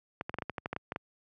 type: clicks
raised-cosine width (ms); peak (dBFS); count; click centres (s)
0.5; -19; 12; 0.211 / 0.295 / 0.342 / 0.386 / 0.422 / 0.497 / 0.582 / 0.659 / 0.73 / 0.764 / 0.921 / 0.961
effects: high-pass 80 Hz 12 dB/octave